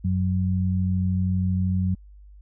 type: tone pair together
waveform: sine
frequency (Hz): 92.23 / 185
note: F#2 / F#3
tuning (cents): -5 / 0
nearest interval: octave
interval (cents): 1205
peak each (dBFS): -22 / -24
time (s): 0.04-1.95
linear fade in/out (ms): 10
effects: added 50 Hz sine -44 dBFS peak until 2.41 s